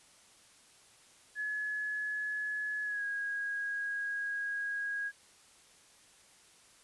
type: tone with pitch glide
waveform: sine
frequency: 1700 to 1644 Hz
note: G#6 to G#6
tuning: +40 to -18 cents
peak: -33 dBFS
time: 1.35-5.12 s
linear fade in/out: 50 ms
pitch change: -58 cents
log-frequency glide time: 2.83-3.05 s
effects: white hiss -61 dBFS RMS until 6.83 s + resampled to 24000 Hz